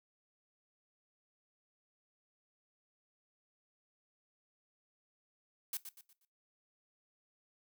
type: noise with echo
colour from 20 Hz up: blue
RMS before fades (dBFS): -38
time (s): 5.73-5.77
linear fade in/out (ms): 2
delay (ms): 120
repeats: 4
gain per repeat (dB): -9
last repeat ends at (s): 6.25
effects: noise-tail reverb RT60 0.2 s tail -17 dB re dry